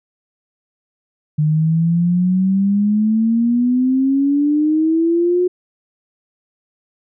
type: exponential sweep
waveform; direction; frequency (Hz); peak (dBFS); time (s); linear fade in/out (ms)
sine; up; 150.3 to 364.2; -12; 1.38-5.48; 10
effects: none